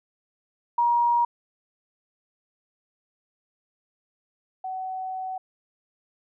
sine tone pair in turn, 950 / 752 Hz, A#5 / F#5, +33 / +28 cents, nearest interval major third, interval 405 cents, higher first, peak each -18 / -29 dBFS, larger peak first, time 0.78-1.25 / 4.64-5.38 s, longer second, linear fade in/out 5 ms, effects none

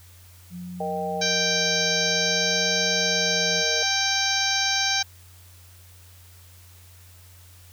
sine tone with vibrato, 176.6 Hz, F3, 20 cents sharp, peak -33 dBFS, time 0.5-3.64 s, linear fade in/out 50 ms, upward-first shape sine, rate 0.54 Hz, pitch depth 38 cents each way
sine chord, Eb major, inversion second, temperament equal, 466.2 / 622.3 / 784 Hz, Bb4 / Eb5 / G5, 0 / 0 / 0 cents, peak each -31 / -31 / -29 dBFS, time 0.8-3.83 s, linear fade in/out 5 ms
harmonic tone, 784 Hz, G5, in tune, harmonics 1 / 2 / 3 / 4 / 5 / 6 / 7 / 8, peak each -30 / -28 / -30 / -33 / -27 / -31 / -28 / -29 dBFS, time 1.21-5.03 s, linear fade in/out 10 ms
effects added 90 Hz sine -48 dBFS peak until 7.72 s + white hiss -53 dBFS RMS until 7.72 s

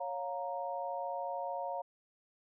sine chord, Bb minor, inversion first, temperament equal with one note detuned, 554.4 / 707.8 / 932.3 Hz, Db5 / F5 / Bb5, 0 / +23 / 0 cents, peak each -40 / -39 / -40 dBFS, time 0-1.82 s, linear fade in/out 10 ms, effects none

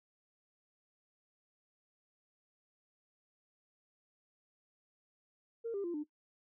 sine tone with pitch steps, 460.2 / 398.3 / 344.8 / 298.4 Hz, A#4 / G4 / F4 / D4, -22 / +28 / -22 / +28 cents, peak -34 dBFS, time 5.64-6.04 s, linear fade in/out 20 ms, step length 100 ms, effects noise-tail reverb RT60 0.1 s tail -18 dB re dry + tanh soft clip ceiling -31 dBFS

